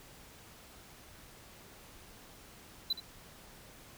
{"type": "tone with echo", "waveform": "triangle", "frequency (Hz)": 4000, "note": "B7", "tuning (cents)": 21, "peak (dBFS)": -27, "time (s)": [2.9, 2.93], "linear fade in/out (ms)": 5, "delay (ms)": 72, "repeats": 1, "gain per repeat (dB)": -13, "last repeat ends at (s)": 3.002, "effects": ["pink hiss -55 dBFS RMS until 3.97 s"]}